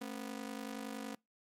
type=ring-modulated tone; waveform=sawtooth; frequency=245.3 Hz; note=B3; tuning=12 cents flat; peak=-34 dBFS; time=0.01-1.15 s; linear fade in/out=5 ms; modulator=25.3 Hz; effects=noise-tail reverb RT60 0.2 s tail -26 dB re dry + MP3 64 kbps